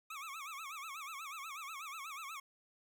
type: tone with vibrato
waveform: 25% pulse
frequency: 1199 Hz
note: D6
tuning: 36 cents sharp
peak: -40 dBFS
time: 0.1-2.4 s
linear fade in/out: 5 ms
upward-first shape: sine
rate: 8.2 Hz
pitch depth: 180 cents each way
effects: none